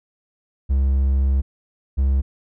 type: tone pair in turn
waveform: triangle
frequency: 67.4 / 67.4 Hz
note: C#2 / C#2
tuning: -48 / -48 cents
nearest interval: unison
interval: 0 cents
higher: neither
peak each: -13 dBFS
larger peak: neither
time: 0.69-1.42 / 1.97-2.22 s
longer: first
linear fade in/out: 20 ms
effects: none